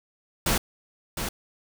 pink noise with echo, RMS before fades -23 dBFS, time 0.46-0.58 s, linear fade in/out 5 ms, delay 710 ms, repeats 1, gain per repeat -7 dB, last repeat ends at 1.29 s, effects none

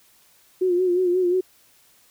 sine tone with vibrato, 361.2 Hz, F#4, 42 cents flat, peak -17 dBFS, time 0.61-1.41 s, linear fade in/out 10 ms, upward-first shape sine, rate 5.6 Hz, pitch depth 56 cents each way, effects white hiss -57 dBFS RMS until 2.1 s

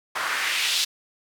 white noise with band-pass filter sweep, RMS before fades -25 dBFS, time 0.15-0.85 s, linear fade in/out 10 ms, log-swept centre 1100 to 4200 Hz, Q 1.8, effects none

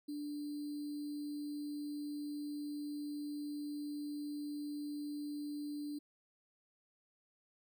sine tone with sample-and-hold, 293.7 Hz, D4, in tune, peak -39 dBFS, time 0.08-5.99 s, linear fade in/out 10 ms, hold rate 4410 Hz, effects none

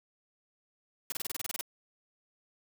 white noise bursts, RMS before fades -35 dBFS, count 11, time 1.1-1.611 s, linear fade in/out 2 ms, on 21 ms, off 28 ms, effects none

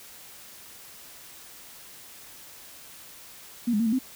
sine tone with pitch steps, 238.1 / 207.9 / 230.9 / 219.6 / 259.2 Hz, A#3 / G#3 / A#3 / A3 / C4, +37 / +2 / -16 / -3 / -16 cents, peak -21 dBFS, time 3.67-3.99 s, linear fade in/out 10 ms, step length 64 ms, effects white hiss -47 dBFS RMS until 4.15 s

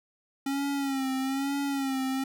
square tone with vibrato, 272.1 Hz, C#4, 32 cents flat, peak -28 dBFS, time 0.46-2.24 s, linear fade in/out 5 ms, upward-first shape sine, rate 1.1 Hz, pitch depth 58 cents each way, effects none

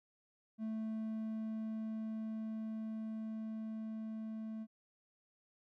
triangle tone with level ramp, 220 Hz, A3, in tune, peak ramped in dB -35 to -39 dBFS, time 0.58-4.67 s, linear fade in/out 50 ms, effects none

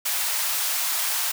white high-pass noise, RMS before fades -25 dBFS, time 0.05-1.32 s, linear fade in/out 10 ms, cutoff 680 Hz, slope 24 dB/octave, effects none

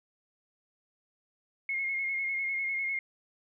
sine tone with vibrato, 2156 Hz, C#7, 49 cents flat, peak -29 dBFS, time 1.69-2.99 s, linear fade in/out 2 ms, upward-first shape square, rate 10 Hz, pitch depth 26 cents each way, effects none

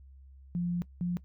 sine tone pair in turn, 174.61 / 176.23 Hz, F3 / F3, 0 / +16 cents, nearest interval unison, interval 16 cents, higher second, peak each -28 dBFS, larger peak neither, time 0.55-0.82 / 1.01-1.17 s, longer first, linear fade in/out 0 ms, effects noise-tail reverb RT60 0.1 s tail -20 dB re dry + added 67 Hz sine -50 dBFS peak until 1.24 s

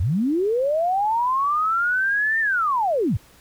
sine linear two-way sweep, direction up then down, 72.4 to 1824 to 72.4 Hz, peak -18 dBFS, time 0-3.17 s, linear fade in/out 5 ms, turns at 2.4 s, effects pink hiss -52 dBFS RMS until 3.4 s

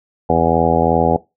harmonic tone, 82.8 Hz, E2, 8 cents sharp, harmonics 1 / 2 / 3 / 4 / 5 / 6 / 7 / 8 / 9 / 10, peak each -24 / -21 / -21 / -24 / -21 / -18 / -21 / -24 / -18 / -20 dBFS, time 0.29-1.17 s, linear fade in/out 10 ms, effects noise-tail reverb RT60 0.2 s tail -19 dB re dry

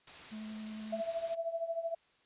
white noise, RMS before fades -49 dBFS, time 0.07-1.35 s, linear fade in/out 5 ms
triangle tone with vibrato, 216.3 Hz, A3, 29 cents flat, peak -39 dBFS, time 0.31-1.02 s, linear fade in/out 20 ms, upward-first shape sine, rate 11 Hz, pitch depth 10 cents each way
sine tone with tremolo, 665 Hz, E5, 15 cents sharp, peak -30 dBFS, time 0.92-1.95 s, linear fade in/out 10 ms, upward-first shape triangle, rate 13 Hz, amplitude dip 85%
effects white hiss -69 dBFS RMS until 2.25 s + resampled to 8000 Hz

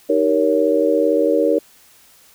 sine chord, Eb dominant seventh, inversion none, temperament just, 311.1 / 388.9 / 466.7 / 560 Hz, Eb4 / G4 / Bb4 / Db5, 0 / -14 / +2 / +18 cents, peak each -19 / -22 / -17 / -18 dBFS, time 0.09-1.59 s, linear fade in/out 10 ms, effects white hiss -50 dBFS RMS until 2.34 s

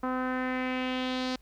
sawtooth tone with low-pass filter sweep, 255.8 Hz, C4, 39 cents flat, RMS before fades -31 dBFS, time 0.03-1.36 s, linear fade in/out 5 ms, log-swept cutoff 1200 to 4700 Hz, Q 2.7, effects added 50 Hz sine -55 dBFS peak until 1.41 s + pink hiss -66 dBFS RMS until 1.41 s

